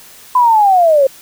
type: linear sweep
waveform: sine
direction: down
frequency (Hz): 1016 to 523.3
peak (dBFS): -6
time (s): 0.35-1.07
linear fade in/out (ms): 5
effects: white hiss -39 dBFS RMS until 1.21 s